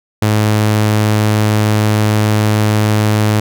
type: tone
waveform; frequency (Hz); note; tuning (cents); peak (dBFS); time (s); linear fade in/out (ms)
sawtooth; 106.6; G#2; +46; -6; 0.22-3.4; 5
effects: none